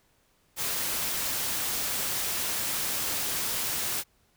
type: noise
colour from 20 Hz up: white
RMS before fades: -30 dBFS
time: 0.56-4.04 s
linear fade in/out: 50 ms
effects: pink hiss -67 dBFS RMS until 4.36 s